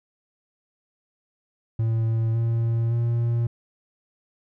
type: tone with pitch steps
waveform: triangle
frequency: 113 / 115.24 / 117.53 Hz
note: A2 / A#2 / A#2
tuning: +47 / -19 / +15 cents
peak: -18 dBFS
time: 1.79-3.47 s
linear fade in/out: 5 ms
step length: 560 ms
effects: none